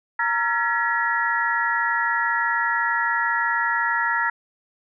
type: tone cluster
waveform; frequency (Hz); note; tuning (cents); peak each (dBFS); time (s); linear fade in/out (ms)
sine; 929 / 1366 / 1691 / 1917; A#5 / F6 / G#6 / A#6; -6 / -39 / +31 / +48; -25; 0.19-4.3; 5
effects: none